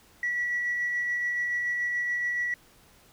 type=tone with tremolo; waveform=sine; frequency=1941 Hz; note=B6; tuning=31 cents flat; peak=-24 dBFS; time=0.23-2.54 s; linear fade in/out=2 ms; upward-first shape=sine; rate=7 Hz; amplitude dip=25%; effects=tanh soft clip ceiling -21 dBFS + pink hiss -58 dBFS RMS until 3.12 s